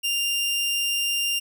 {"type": "tone", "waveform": "sawtooth", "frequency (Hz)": 2794, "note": "F7", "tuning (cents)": 0, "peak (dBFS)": -19, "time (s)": [0.03, 1.4], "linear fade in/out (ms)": 20, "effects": []}